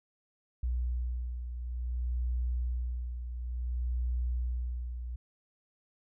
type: beating tone pair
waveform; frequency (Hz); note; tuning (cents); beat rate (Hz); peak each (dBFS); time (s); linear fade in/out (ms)
sine; 60.9 / 61.47; B1 / B1; -24 / -7; 0.57; -31 / -39; 0.63-5.16; 5
effects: none